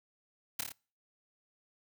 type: noise with echo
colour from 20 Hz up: white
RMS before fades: -33 dBFS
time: 0.59-0.61 s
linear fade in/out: 5 ms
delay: 28 ms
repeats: 4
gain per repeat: -3 dB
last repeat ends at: 0.722 s
effects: noise-tail reverb RT60 0.4 s tail -26 dB re dry